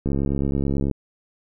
click train, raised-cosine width 3 ms, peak -11 dBFS, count 60, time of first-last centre 0.06-0.913 s, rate 69.2 Hz, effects none

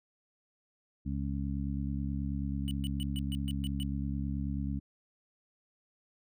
harmonic tone, 69.3 Hz, C#2, in tune, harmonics 1 / 2 / 3 / 4, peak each -35 / -37 / -37 / -40 dBFS, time 1.05-4.8 s, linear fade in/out 20 ms
square tone bursts, 2960 Hz, F#7, in tune, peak -40 dBFS, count 8, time 2.68-3.83 s, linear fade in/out 0 ms, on 30 ms, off 130 ms
effects none

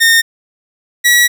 sawtooth tone pair in turn, 1831 / 1929.9 Hz, A#6 / B6, -32 / -40 cents, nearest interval minor second, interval 92 cents, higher second, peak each -3 dBFS, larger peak neither, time 0-0.22 / 1.04-1.28 s, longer second, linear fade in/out 20 ms, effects none

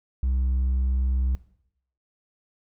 triangle tone with hard clipping, 64.2 Hz, C2, 32 cents flat, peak -20 dBFS, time 0.23-1.35 s, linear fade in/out 0 ms, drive 1 dB, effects noise-tail reverb RT60 0.7 s tail -18 dB re dry

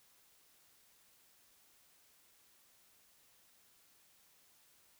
silence, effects white hiss -68 dBFS RMS until 4.99 s

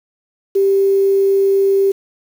sine tone with quantisation, 392 Hz, G4, in tune, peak -10 dBFS, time 0.55-1.92 s, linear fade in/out 10 ms, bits 6, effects none

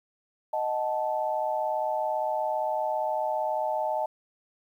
sine chord, D# diminished, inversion none, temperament equal with one note detuned, 622.3 / 740 / 874.9 Hz, D#5 / F#5 / A5, 0 / 0 / -10 cents, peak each -29 / -33 / -29 dBFS, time 0.53-4.06 s, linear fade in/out 5 ms, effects 10-bit

